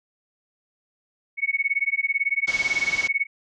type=tone with tremolo; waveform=sine; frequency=2217 Hz; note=C#7; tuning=in tune; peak=-17 dBFS; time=1.37-3.27 s; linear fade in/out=50 ms; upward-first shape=sine; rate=18 Hz; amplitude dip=100%
type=low-pass noise; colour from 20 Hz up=white; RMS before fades=-34 dBFS; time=2.47-3.08 s; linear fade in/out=10 ms; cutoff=6500 Hz; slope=48 dB/octave
effects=none